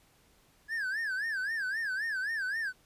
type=tone with vibrato; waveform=triangle; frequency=1661.2 Hz; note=G#6; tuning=in tune; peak=-29 dBFS; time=0.68-2.73 s; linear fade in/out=50 ms; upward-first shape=sine; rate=3.8 Hz; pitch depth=180 cents each way; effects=pink hiss -65 dBFS RMS until 2.85 s + resampled to 32000 Hz